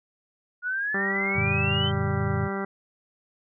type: exponential sweep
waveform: sine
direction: up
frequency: 1438 to 3136 Hz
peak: -25 dBFS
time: 0.62-1.92 s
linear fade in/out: 50 ms
type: harmonic tone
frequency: 196 Hz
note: G3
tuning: in tune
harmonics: 1 / 2 / 3 / 4 / 5 / 6 / 7 / 8 / 10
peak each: -31 / -32 / -39 / -37 / -42 / -39 / -37 / -40 / -40 dBFS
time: 0.94-2.65 s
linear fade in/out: 5 ms
type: chord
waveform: sine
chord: Gb augmented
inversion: none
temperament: equal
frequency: 92.5 / 116.54 / 146.83 Hz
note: Gb2 / Bb2 / D3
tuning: 0 / 0 / 0 cents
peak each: -29 dBFS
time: 1.35-2.48 s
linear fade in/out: 20 ms
effects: none